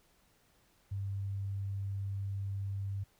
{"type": "tone", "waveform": "sine", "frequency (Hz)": 98.6, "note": "G2", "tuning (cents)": 11, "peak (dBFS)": -34, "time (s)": [0.91, 3.04], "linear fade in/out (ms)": 10, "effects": ["pink hiss -69 dBFS RMS until 3.19 s"]}